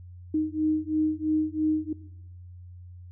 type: beating tone pair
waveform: sine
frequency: 308.6 / 311.6 Hz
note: D#4 / D#4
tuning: -14 / +3 cents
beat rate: 3 Hz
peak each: -27 dBFS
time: 0.34-1.93 s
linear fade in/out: 5 ms
effects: noise-tail reverb RT60 0.9 s tail -18 dB re dry + added 89 Hz sine -42 dBFS peak until 3.11 s